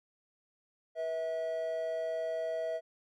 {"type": "tone pair together", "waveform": "triangle", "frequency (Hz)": [485.5, 648], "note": ["B4", "E5"], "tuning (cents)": [-30, -30], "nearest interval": "perfect fourth", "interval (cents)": 500, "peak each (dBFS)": [-38, -31], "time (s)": [0.95, 2.81], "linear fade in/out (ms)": 50, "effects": []}